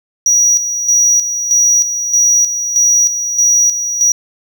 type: tone with tremolo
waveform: triangle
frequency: 5790 Hz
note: F#8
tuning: 38 cents flat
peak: -6 dBFS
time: 0.26-4.12 s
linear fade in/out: 2 ms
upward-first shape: square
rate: 1.6 Hz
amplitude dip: 60%
effects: none